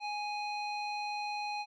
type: tone with low-pass filter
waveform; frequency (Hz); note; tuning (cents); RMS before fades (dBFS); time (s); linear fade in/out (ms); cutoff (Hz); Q
square; 830.6; G#5; 0; -37; 0-1.66; 50; 3600; 3.1
effects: none